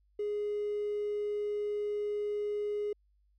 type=tone with hard clipping; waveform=triangle; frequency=415.3 Hz; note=G#4; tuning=in tune; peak=-31 dBFS; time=0.19-2.93 s; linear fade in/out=5 ms; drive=3 dB; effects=added 50 Hz sine -66 dBFS peak until 3.38 s